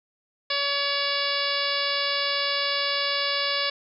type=harmonic tone with a mistuned harmonic; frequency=566 Hz; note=C#5; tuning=36 cents sharp; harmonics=1 / 2 / 3 / 4 / 5 / 6 / 7 / 8 / 9; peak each=-32 / -32 / -32 / -32 / -32 / -32 / -32 / -32 / -32 dBFS; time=0.5-3.7 s; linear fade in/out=5 ms; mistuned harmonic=6; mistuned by=+22 cents; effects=none